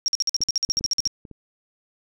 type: tone bursts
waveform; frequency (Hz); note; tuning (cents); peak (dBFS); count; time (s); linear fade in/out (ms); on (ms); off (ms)
sine; 5588; F8; 0; -18; 15; 0.06-1.075; 0; 21; 50
type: clicks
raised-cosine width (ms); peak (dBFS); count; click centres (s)
3; -28; 10; 0.407 / 0.489 / 0.691 / 0.771 / 0.81 / 0.851 / 0.994 / 1.067 / 1.252 / 1.313
effects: none